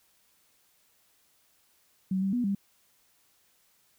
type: tone with pitch steps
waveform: sine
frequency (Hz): 188.8 / 193.8 / 244.3 / 198.4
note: F#3 / G3 / B3 / G3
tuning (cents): +35 / -20 / -19 / +21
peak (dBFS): -25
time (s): 2.11-2.55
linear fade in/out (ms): 5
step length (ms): 110
effects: white hiss -67 dBFS RMS until 3.98 s